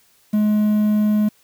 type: tone with quantisation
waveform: triangle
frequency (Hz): 211.3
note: G#3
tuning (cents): +30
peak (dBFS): -12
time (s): 0.33-1.29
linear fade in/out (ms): 10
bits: 7
effects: white hiss -57 dBFS RMS until 1.43 s